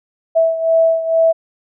sine beating tone pair, 654 / 656.2 Hz, E5 / E5, -14 / -8 cents, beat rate 2.2 Hz, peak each -12 / -17 dBFS, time 0.35-1.33 s, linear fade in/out 20 ms, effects none

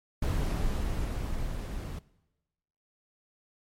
brown noise with level ramp, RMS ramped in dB -27 to -36 dBFS, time 0.22-1.99 s, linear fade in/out 5 ms, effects noise-tail reverb RT60 1.0 s tail -20 dB re dry + MP3 64 kbps

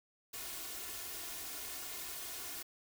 white noise with comb filter, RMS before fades -44 dBFS, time 0.33-2.63 s, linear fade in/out 10 ms, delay 2.8 ms, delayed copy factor +0.65, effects none

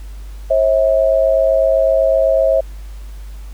sine tone pair together, 539 / 646.9 Hz, C#5 / E5, -49 / -33 cents, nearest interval minor third, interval 316 cents, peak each -13 dBFS, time 0.5-2.61 s, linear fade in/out 10 ms, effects added 50 Hz sine -28 dBFS peak until 3.53 s + pink hiss -47 dBFS RMS until 3.53 s

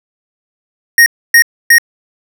square tone bursts, 1864.7 Hz, A#6, in tune, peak -3 dBFS, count 3, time 0.98-1.783 s, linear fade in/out 2 ms, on 81 ms, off 280 ms, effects 7-bit

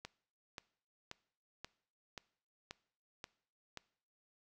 click train, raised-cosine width 0.2 ms, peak -27 dBFS, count 8, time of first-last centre 0.05-3.773 s, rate 1.88 Hz, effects noise-tail reverb RT60 0.6 s tail -21 dB re dry

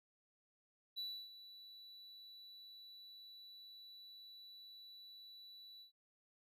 triangle tone with ADSR envelope, 3951 Hz, B7, in tune, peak -39 dBFS, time 0.96-5.92 s, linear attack 24 ms, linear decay 300 ms, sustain -14 dB, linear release 110 ms, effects none

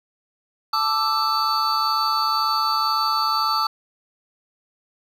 triangle tone cluster, 878 / 1180 / 1322 / 4497 Hz, A5 / D6 / E6 / C#8, -4 / +8 / +5 / +24 cents, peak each -24 / -22 / -21 / -24 dBFS, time 0.73-3.67 s, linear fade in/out 5 ms, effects none

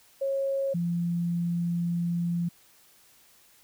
sine tone pair in turn, 546 / 171.98 Hz, C#5 / F3, -26 / -26 cents, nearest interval octave + minor sixth, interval 2000 cents, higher first, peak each -25 dBFS, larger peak neither, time 0.21-0.74 / 0.74-2.49 s, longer second, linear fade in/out 10 ms, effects white hiss -59 dBFS RMS until 3.63 s

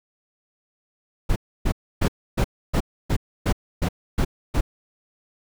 brown noise bursts, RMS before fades -19 dBFS, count 10, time 1.29-4.61 s, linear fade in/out 10 ms, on 71 ms, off 290 ms, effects none

